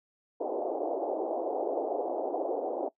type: band-pass noise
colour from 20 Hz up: white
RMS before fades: -32 dBFS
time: 0.4-2.89 s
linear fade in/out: 10 ms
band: 310 to 760 Hz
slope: 48 dB/octave
effects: noise-tail reverb RT60 0.1 s tail -20 dB re dry